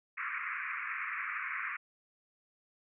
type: band-pass noise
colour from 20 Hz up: white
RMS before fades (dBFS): -38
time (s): 0.17-1.77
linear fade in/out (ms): 10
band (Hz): 1100 to 2400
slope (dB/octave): 96
effects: none